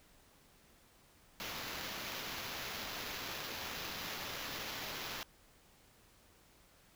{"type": "noise with sample-and-hold", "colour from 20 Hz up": "violet", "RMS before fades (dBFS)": -43, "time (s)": [1.4, 5.23], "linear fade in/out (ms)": 0, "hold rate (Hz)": 8820, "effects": ["pink hiss -65 dBFS RMS until 6.95 s"]}